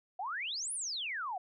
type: exponential two-way sweep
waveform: sine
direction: up then down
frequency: 698.5 to 10548 to 698.5 Hz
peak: -35 dBFS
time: 0.19-1.38 s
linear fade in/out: 5 ms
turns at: 0.73 s
effects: none